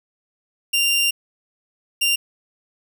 sawtooth tone pair in turn, 2784 / 2784 Hz, F7 / F7, -6 / -6 cents, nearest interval unison, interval 0 cents, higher neither, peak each -13 dBFS, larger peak neither, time 0.73-1.11 / 2.01-2.16 s, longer first, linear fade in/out 10 ms, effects none

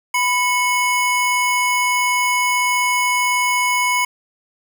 square tone pair together, 993.5 / 2194 Hz, B5 / C#7, +10 / -18 cents, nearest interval octave + major second, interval 1372 cents, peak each -19 dBFS, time 0.14-4.05 s, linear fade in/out 5 ms, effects none

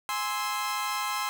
sawtooth chord, Ab augmented, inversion none, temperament equal with one note detuned, 830.6 / 1046.5 / 1307.1 Hz, Ab5 / C6 / E6, 0 / 0 / -15 cents, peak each -31 / -27 / -31 dBFS, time 0.09-1.29 s, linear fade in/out 0 ms, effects none

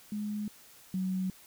sine tone pair in turn, 209.3 / 187 Hz, G#3 / F#3, +14 / +19 cents, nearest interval major second, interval 195 cents, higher first, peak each -32 / -29 dBFS, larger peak second, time 0.12-0.48 / 0.94-1.3 s, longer neither, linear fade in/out 2 ms, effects white hiss -56 dBFS RMS until 1.46 s

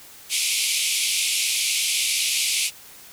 pink band-pass noise, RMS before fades -23 dBFS, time 0.29-2.71 s, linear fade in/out 50 ms, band 2200 to 12000 Hz, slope 96 dB/octave, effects white hiss -45 dBFS RMS until 3.12 s

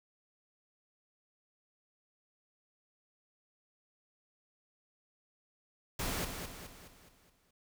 pink noise with echo, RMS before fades -36 dBFS, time 5.99-6.25 s, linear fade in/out 5 ms, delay 210 ms, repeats 6, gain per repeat -6 dB, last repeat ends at 7.51 s, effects none

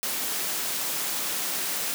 white high-pass noise, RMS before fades -29 dBFS, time 0.03-1.94 s, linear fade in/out 0 ms, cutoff 160 Hz, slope 24 dB/octave, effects none

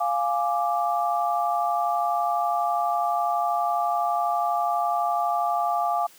sine chord, D diminished, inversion first, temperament equal, 698.5 / 830.6 / 1174.7 Hz, F5 / Ab5 / D6, 0 / 0 / 0 cents, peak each -24 / -27 / -27 dBFS, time 0-6.07 s, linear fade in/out 10 ms, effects white hiss -52 dBFS RMS until 6.18 s + high-pass 150 Hz 12 dB/octave

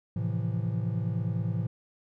triangle chord, F major seventh, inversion first, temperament equal, 110 / 130.81 / 164.81 / 174.61 Hz, A2 / C3 / E3 / F3, 0 / 0 / 0 / 0 cents, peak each -28 / -33 / -31 / -34 dBFS, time 0.16-1.67 s, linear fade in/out 5 ms, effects none

